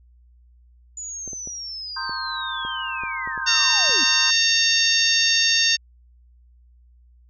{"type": "linear sweep", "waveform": "sine", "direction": "down", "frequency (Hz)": [6980, 230], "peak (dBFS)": -30, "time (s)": [0.97, 4.04], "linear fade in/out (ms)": 5}
{"type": "clicks", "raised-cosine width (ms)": 2, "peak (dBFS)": -26, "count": 9, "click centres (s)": [1.277, 1.332, 1.474, 2.095, 2.65, 3.036, 3.275, 3.377, 3.895]}
{"type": "chord", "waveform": "sine", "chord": "C minor seventh", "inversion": "third", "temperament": "equal", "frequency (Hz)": [932.3, 1046.5, 1244.5, 1568], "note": ["Bb5", "C6", "Eb6", "G6"], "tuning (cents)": [0, 0, 0, 0], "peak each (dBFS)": [-35, -32, -35, -30], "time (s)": [1.96, 4.31], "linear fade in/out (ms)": 10}
{"type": "harmonic tone", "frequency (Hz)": 914, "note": "A#5", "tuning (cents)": -34, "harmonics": [2, 3, 4, 5, 6, 7], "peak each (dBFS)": [-25, -23, -23, -22, -23, -25], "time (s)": [3.46, 5.77], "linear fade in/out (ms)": 20}
{"effects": ["added 60 Hz sine -50 dBFS peak until 7.29 s"]}